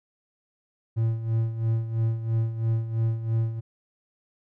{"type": "tone with tremolo", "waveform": "triangle", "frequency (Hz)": 113.2, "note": "A2", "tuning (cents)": 50, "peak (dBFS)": -18, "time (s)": [0.96, 3.61], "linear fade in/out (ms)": 20, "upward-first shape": "sine", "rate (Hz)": 3, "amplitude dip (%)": 70, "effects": []}